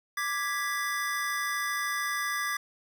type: chord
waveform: square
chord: G# diminished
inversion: second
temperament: equal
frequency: 1174.7 / 1661.2 / 1975.5 Hz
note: D6 / G#6 / B6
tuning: 0 / 0 / 0 cents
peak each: -34 dBFS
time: 0.17-2.57 s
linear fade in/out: 5 ms
effects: none